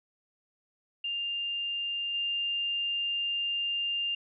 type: tone with level steps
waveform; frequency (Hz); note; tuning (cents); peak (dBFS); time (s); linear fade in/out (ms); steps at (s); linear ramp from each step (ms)
sine; 2800; F7; +4; -30 / -28; 1.04-4.15; 5; 2.14; 5
effects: none